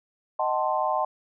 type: chord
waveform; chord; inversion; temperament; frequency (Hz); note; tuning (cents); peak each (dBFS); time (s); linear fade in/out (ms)
sine; D# diminished seventh; none; equal with one note detuned; 622.3 / 754.7 / 880 / 1046.5; D#5 / F#5 / A5 / C6; 0 / +34 / 0 / 0; -28; 0.39-1.05; 5
effects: none